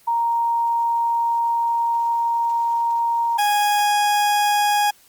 sine / 40% pulse tone pair in turn, 932.3 / 827.6 Hz, A#5 / G#5, 0 / -6 cents, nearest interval major second, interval 206 cents, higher first, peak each -17 / -15 dBFS, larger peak second, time 0.07-3.38 / 3.38-4.91 s, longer first, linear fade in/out 10 ms, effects white hiss -53 dBFS RMS until 5.08 s + Opus 32 kbps

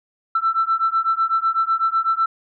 sine beating tone pair, 1330 / 1338 Hz, E6 / E6, +15 / +25 cents, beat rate 8 Hz, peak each -19 dBFS, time 0.35-2.26 s, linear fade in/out 5 ms, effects tanh soft clip ceiling -10 dBFS

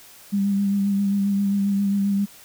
sine tone with vibrato, 199.4 Hz, G3, 30 cents sharp, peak -18 dBFS, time 0.32-2.26 s, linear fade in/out 20 ms, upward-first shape sine, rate 7.5 Hz, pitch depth 23 cents each way, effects white hiss -47 dBFS RMS until 2.44 s

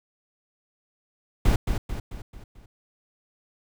brown noise with echo, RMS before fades -18 dBFS, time 1.45-1.56 s, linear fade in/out 5 ms, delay 220 ms, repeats 5, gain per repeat -6 dB, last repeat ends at 2.66 s, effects none

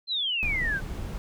sine exponential sweep, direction down, 4186 to 1493 Hz, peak -25 dBFS, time 0.07-0.81 s, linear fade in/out 50 ms
brown noise, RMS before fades -33 dBFS, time 0.43-1.18 s, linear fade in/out 0 ms
effects none

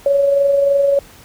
sine tone with amplitude modulation, 560 Hz, C#5, 18 cents sharp, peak -9 dBFS, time 0.06-0.99 s, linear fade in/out 2 ms, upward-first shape sine, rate 23.2 Hz, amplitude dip 35%, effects pink hiss -43 dBFS RMS until 1.24 s

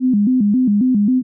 sine tone with vibrato, 229.1 Hz, A#3, 30 cents flat, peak -11 dBFS, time 0-1.23 s, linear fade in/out 50 ms, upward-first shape square, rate 3.7 Hz, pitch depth 190 cents each way, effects none

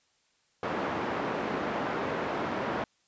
pink band-pass noise, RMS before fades -32 dBFS, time 0.63-2.84 s, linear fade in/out 2 ms, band 240 to 1500 Hz, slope 12 dB/octave, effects white hiss -70 dBFS RMS until 3.07 s + resampled to 16000 Hz

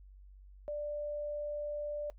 sine tone, 590 Hz, D5, 8 cents sharp, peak -35 dBFS, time 0.68-2.1 s, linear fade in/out 0 ms, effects noise-tail reverb RT60 0.1 s tail -21 dB re dry + added 48 Hz sine -52 dBFS peak until 2.18 s

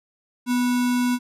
sine tone with sample-and-hold, 246.7 Hz, B3, 2 cents flat, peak -18 dBFS, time 0.46-1.19 s, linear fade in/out 50 ms, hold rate 1225 Hz, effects resampled to 32000 Hz

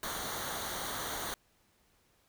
pink noise with comb filter, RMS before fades -38 dBFS, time 0.03-1.34 s, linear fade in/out 0 ms, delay 0.39 ms, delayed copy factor -0.7, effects pink hiss -70 dBFS RMS until 2.28 s

